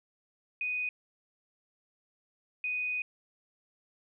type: tone bursts at uneven times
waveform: sine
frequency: 2489 Hz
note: D#7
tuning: in tune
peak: -30 dBFS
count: 2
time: 0.61-0.89 / 2.64-3.02 s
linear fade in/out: 2 ms
effects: none